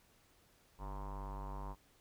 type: tone with low-pass filter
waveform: square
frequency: 49.18 Hz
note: G1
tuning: 6 cents sharp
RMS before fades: -44 dBFS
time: 0.78-1.76 s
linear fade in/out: 50 ms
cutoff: 980 Hz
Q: 8
effects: pink hiss -69 dBFS RMS until 2 s